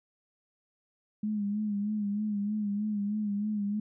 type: tone with vibrato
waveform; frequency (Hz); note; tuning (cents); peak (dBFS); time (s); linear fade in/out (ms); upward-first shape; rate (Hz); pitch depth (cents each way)
sine; 207.7; G#3; 0; -28; 1.23-3.8; 5; sine; 3.2; 54
effects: none